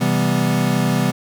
square chord, C major seventh, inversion none, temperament equal, 130.81 / 164.81 / 196 / 246.9 Hz, C3 / E3 / G3 / B3, 0 / 0 / 0 / 0 cents, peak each -22 dBFS, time 0-1.12 s, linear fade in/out 20 ms, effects none

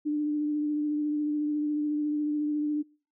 sine tone with vibrato, 298.2 Hz, D4, 27 cents sharp, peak -25 dBFS, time 0.05-2.83 s, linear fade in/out 20 ms, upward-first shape triangle, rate 14 Hz, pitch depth 21 cents each way, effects noise-tail reverb RT60 0.4 s tail -26 dB re dry

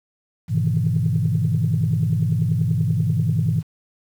sine chord, E major seventh, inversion first, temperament just, 103.01 / 123.61 / 154.51 / 164.81 Hz, G#2 / B2 / D#3 / E3, -14 / +2 / -12 / 0 cents, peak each -22 dBFS, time 0.48-3.63 s, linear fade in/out 50 ms, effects tanh soft clip ceiling -9 dBFS + 8-bit

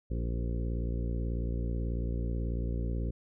harmonic tone with a mistuned harmonic, 58.27 Hz, A#1, in tune, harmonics 1 / 2 / 3 / 4 / 5 / 6 / 7 / 8 / 9, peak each -31 / -37 / -41 / -43 / -45 / -47 / -48 / -49 / -50 dBFS, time 0.1-3.11 s, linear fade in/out 10 ms, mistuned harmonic 7, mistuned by -21 cents, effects none

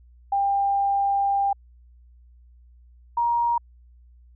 sine tone pair in turn, 796 / 944.2 Hz, G5 / A#5, +26 / +22 cents, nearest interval minor third, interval 296 cents, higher second, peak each -19 dBFS, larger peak neither, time 0.32-1.53 / 3.17-3.58 s, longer first, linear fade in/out 5 ms, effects added 60 Hz sine -49 dBFS peak until 4.35 s

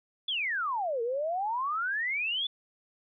sine exponential two-way sweep, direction down then up, 3520 to 450 to 3520 Hz, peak -28 dBFS, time 0.28-2.47 s, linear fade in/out 5 ms, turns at 1.02 s, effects none

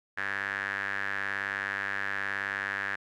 sawtooth tone with band-pass filter, 99 Hz, G2, 18 cents sharp, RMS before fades -33 dBFS, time 0.17-2.96 s, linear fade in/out 10 ms, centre 1700 Hz, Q 7.2, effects none

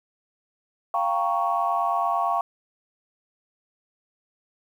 sine chord, G half-diminished seventh, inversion third, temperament equal with one note detuned, 695.2 / 784 / 932.3 / 1108.7 Hz, F5 / G5 / Bb5 / Db6, -8 / 0 / 0 / 0 cents, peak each -25 / -27 / -29 / -25 dBFS, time 0.94-2.41 s, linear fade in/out 2 ms, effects tanh soft clip ceiling -11 dBFS + 9-bit

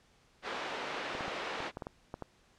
pink band-pass noise, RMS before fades -39 dBFS, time 0.42-1.72 s, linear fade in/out 50 ms, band 440 to 3100 Hz, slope 12 dB/octave
clicks, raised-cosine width 1 ms, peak -25 dBFS, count 9, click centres 1.151 / 1.208 / 1.281 / 1.604 / 1.771 / 1.822 / 1.869 / 2.141 / 2.223 s
effects pink hiss -66 dBFS RMS until 2.58 s + low-pass 7000 Hz 12 dB/octave

